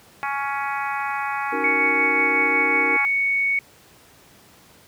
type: harmonic tone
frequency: 278.8 Hz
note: C#4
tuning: 10 cents sharp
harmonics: 3 / 4 / 5 / 6 / 7 / 8 / 9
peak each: -27 / -29 / -31 / -33 / -34 / -35 / -36 dBFS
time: 0.23-3.05 s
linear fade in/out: 0 ms
type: chord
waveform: sine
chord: D# minor seventh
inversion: third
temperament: equal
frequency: 277.2 / 311.1 / 370 / 466.2 Hz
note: C#4 / D#4 / F#4 / A#4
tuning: 0 / 0 / 0 / 0 cents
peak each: -31 / -31 / -33 / -28 dBFS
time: 1.52-2.97 s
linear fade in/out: 10 ms
type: tone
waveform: sine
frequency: 2225 Hz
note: C#7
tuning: 6 cents sharp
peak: -18 dBFS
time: 1.64-3.59 s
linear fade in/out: 2 ms
effects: pink hiss -51 dBFS RMS until 4.87 s + high-pass 80 Hz 12 dB/octave